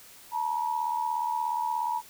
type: tone pair together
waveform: sine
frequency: 880 / 956.9 Hz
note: A5 / A#5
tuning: 0 / +45 cents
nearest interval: minor second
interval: 145 cents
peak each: -31 / -28 dBFS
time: 0.31-2.02 s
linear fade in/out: 50 ms
effects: white hiss -51 dBFS RMS until 2.09 s